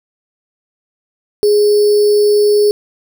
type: tone with sample-and-hold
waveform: sine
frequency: 415.3 Hz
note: G#4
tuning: in tune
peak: -7 dBFS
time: 1.43-2.71 s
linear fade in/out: 0 ms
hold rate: 4900 Hz
effects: none